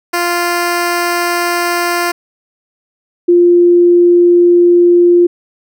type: tone pair in turn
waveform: 10% pulse / sine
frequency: 348.1 / 349.5 Hz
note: F4 / F4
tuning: -6 / +1 cents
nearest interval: unison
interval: 7 cents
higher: second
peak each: -4 dBFS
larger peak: neither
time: 0.13-2.12 / 3.28-5.27 s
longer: neither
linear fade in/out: 10 ms
effects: none